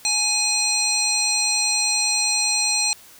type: harmonic tone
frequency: 835 Hz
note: G#5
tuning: 9 cents sharp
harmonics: 1 / 3 / 5 / 7 / 9 / 10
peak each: -32 / -26 / -22 / -25 / -27 / -27 dBFS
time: 0.05-2.93 s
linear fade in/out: 0 ms
effects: white hiss -47 dBFS RMS until 3.19 s

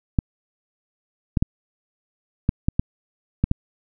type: clicks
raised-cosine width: 5 ms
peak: -5 dBFS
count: 8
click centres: 0.188 / 1.372 / 1.425 / 2.491 / 2.685 / 2.795 / 3.44 / 3.514 s
effects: none

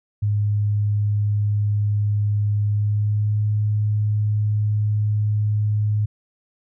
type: tone with pitch glide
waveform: sine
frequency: 103.83 to 105.52 Hz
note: G#2 to G#2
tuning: 0 to +28 cents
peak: -17 dBFS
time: 0.22-6.06 s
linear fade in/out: 10 ms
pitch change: +28 cents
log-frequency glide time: 2.67-3.4 s
effects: none

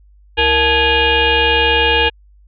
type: tone with frequency modulation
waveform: sine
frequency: 1661.2 Hz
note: G#6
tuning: in tune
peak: -10 dBFS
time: 0.37-2.1 s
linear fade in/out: 20 ms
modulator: 398 Hz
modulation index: 3.9
effects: added 50 Hz sine -44 dBFS peak until 2.47 s

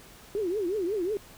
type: tone with vibrato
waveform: sine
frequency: 384.8 Hz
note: G4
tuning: 32 cents flat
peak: -26 dBFS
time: 0.35-1.17 s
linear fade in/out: 0 ms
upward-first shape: triangle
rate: 5.5 Hz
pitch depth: 270 cents each way
effects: pink hiss -51 dBFS RMS until 1.37 s

